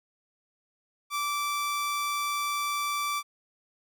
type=tone; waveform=sawtooth; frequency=1165 Hz; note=D6; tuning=14 cents flat; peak=-24 dBFS; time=1.1-3.23 s; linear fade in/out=50 ms; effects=none